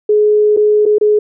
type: tone with dropouts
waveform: sine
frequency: 421.5 Hz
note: G#4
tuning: 26 cents sharp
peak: -7 dBFS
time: 0.09-1.19 s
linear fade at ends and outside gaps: 5 ms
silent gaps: 0.565-0.571 / 0.855-0.861 / 0.984-1.011 s
effects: none